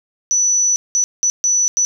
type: tone bursts at uneven times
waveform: sine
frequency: 5950 Hz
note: F#8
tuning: 9 cents sharp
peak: -12 dBFS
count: 5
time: 0.31-0.76 / 0.95-1.04 / 1.23-1.3 / 1.44-1.68 / 1.77-1.85 s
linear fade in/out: 0 ms
effects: none